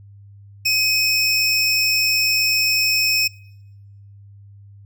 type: tone pair together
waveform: square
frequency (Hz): 2527 / 5346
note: D#7 / E8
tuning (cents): +26 / +23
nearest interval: octave + minor second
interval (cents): 1297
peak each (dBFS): -19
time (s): 0.65-3.28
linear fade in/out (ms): 10
effects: noise-tail reverb RT60 1.0 s tail -26 dB re dry + added 100 Hz sine -41 dBFS peak until 4.85 s